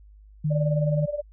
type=tone with vibrato; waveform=sine; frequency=151.6 Hz; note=D#3; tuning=45 cents flat; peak=-21 dBFS; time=0.44-1.06 s; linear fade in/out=10 ms; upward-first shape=sine; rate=19 Hz; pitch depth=10 cents each way
type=tone with tremolo; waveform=sine; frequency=587.3 Hz; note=D5; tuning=in tune; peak=-23 dBFS; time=0.5-1.22 s; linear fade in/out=20 ms; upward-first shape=sine; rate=19 Hz; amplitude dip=80%
effects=added 51 Hz sine -47 dBFS peak until 1.32 s